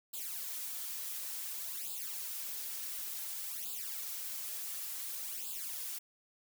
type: noise with flanger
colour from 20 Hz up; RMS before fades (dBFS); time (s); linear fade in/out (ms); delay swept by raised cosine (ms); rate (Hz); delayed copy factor
blue; -41; 0.13-5.99; 10; 0.25 to 6.05; 0.56; +0.95
effects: none